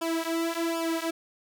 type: tone with flanger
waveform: sawtooth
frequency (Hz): 331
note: E4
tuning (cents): +7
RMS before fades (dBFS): -29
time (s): 0.01-1.11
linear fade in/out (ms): 10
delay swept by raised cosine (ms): 0.49 to 4.29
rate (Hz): 1.3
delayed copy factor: -1
effects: none